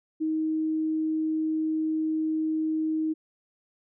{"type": "tone", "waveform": "sine", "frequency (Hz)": 314.8, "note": "D#4", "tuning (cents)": 20, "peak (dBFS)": -24, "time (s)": [0.2, 3.14], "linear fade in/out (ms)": 20, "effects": []}